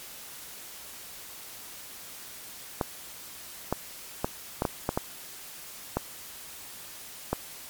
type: clicks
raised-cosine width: 1 ms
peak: -11 dBFS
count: 9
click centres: 2.812 / 3.726 / 4.245 / 4.621 / 4.652 / 4.891 / 4.975 / 5.97 / 7.33 s
effects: white hiss -44 dBFS RMS until 7.69 s + MP3 96 kbps